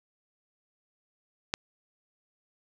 click, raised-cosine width 0.2 ms, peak -10 dBFS, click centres 1.539 s, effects none

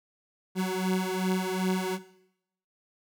30% pulse beating tone pair, 185 / 187.6 Hz, F#3 / F#3, 0 / +24 cents, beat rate 2.6 Hz, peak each -26 dBFS, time 0.55-1.99 s, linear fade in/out 50 ms, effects noise-tail reverb RT60 0.8 s tail -17 dB re dry

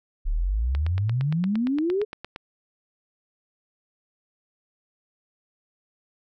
sine exponential sweep, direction up, 34.02 to 437.1 Hz, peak -21 dBFS, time 0.25-2.05 s, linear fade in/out 20 ms
click train, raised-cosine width 0.3 ms, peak -19 dBFS, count 15, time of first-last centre 0.75-2.361 s, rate 8.69 Hz
effects none

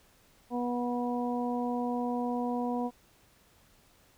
harmonic tone, 243.6 Hz, B3, 24 cents flat, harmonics 1 / 2 / 3 / 4, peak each -31 / -36 / -36 / -39 dBFS, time 0.5-2.91 s, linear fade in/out 50 ms, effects pink hiss -63 dBFS RMS until 4.17 s

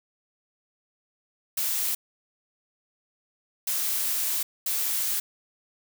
blue noise bursts at uneven times, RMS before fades -27 dBFS, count 3, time 1.57-1.95 / 3.67-4.43 / 4.66-5.2 s, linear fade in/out 5 ms, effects none

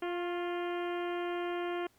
harmonic tone with a mistuned harmonic, 349.7 Hz, F4, 2 cents sharp, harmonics 1 / 2 / 3 / 4 / 5 / 6 / 7 / 8 / 9, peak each -34 / -40 / -44 / -46 / -48 / -50 / -51 / -52 / -53 dBFS, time 0.02-1.87 s, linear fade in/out 5 ms, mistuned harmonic 3, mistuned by +36 cents, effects pink hiss -68 dBFS RMS until 1.98 s

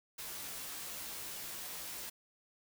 white noise with comb filter, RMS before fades -44 dBFS, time 0.18-2.1 s, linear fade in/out 10 ms, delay 16 ms, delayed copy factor -0.75, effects none

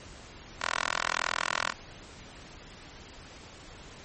10% pulse tone with high-pass filter, 41.52 Hz, E1, 13 cents sharp, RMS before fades -31 dBFS, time 0.59-1.74 s, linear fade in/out 50 ms, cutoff 1200 Hz, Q 1.5, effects pink hiss -48 dBFS RMS until 4.04 s + MP3 32 kbps

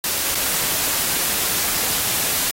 white noise with dropouts, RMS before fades -21 dBFS, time 0.04-2.51 s, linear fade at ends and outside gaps 2 ms, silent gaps 0.348-0.352 s, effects AAC 48 kbps

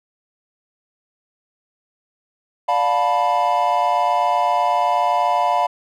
triangle chord, B half-diminished seventh, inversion first, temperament equal with one note detuned, 587.3 / 708.2 / 880 / 987.8 Hz, D5 / F5 / A5 / B5, 0 / +24 / 0 / 0 cents, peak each -23 / -17 / -20 / -18 dBFS, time 2.68-5.67 s, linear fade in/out 10 ms, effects none

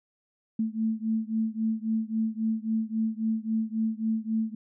sine beating tone pair, 220 / 223.7 Hz, A3 / A3, 0 / +29 cents, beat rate 3.7 Hz, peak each -28 / -29 dBFS, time 0.59-4.55 s, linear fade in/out 5 ms, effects none

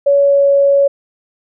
sine tone with pitch glide, 563 to 559.4 Hz, C#5 to C#5, +27 to +16 cents, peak -7 dBFS, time 0.06-0.88 s, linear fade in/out 10 ms, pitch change -11 cents, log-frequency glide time 0.17-0.5 s, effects none

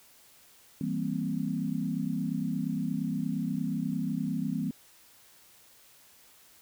sine chord, C dominant seventh, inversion first, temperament equal with one note detuned, 164.24 / 196 / 233.1 / 261.6 Hz, E3 / G3 / Bb3 / C4, -6 / 0 / 0 / 0 cents, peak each -34 dBFS, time 0.81-4.71 s, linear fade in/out 2 ms, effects white hiss -58 dBFS RMS until 6.61 s

